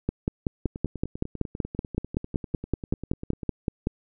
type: two click trains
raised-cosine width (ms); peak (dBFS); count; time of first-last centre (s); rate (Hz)
3; -21 / -11; 29 / 21; 0.66-3.432 / 0.09-3.871; 10.1 / 5.29
effects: none